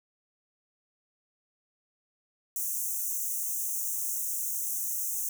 white high-pass noise, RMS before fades -32 dBFS, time 2.56-5.29 s, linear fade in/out 2 ms, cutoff 5900 Hz, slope 96 dB/octave, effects none

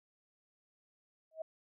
sine tone with exponential growth, 639 Hz, D#5, 46 cents sharp, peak -34 dBFS, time 1.31-1.42 s, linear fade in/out 5 ms, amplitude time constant 23 ms, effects none

